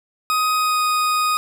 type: tone with pitch glide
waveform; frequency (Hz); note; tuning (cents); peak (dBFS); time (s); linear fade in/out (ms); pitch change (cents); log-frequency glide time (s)
40% pulse; 1254 to 1243.9; D#6 to D#6; +13 to -1; -16; 0.3-1.37; 0; -14; 0.57-0.82
effects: none